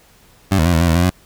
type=tone with pitch steps; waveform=20% pulse; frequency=96.6 / 79.8 / 87.8 / 80.8 / 86.6 / 81.2 / 87.1 / 90.8 Hz; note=G2 / D#2 / F2 / E2 / F2 / E2 / F2 / F#2; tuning=-25 / +44 / +10 / -34 / -14 / -26 / -4 / -32 cents; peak=-7 dBFS; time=0.51-1.102 s; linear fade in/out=10 ms; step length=74 ms; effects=pink hiss -50 dBFS RMS until 1.25 s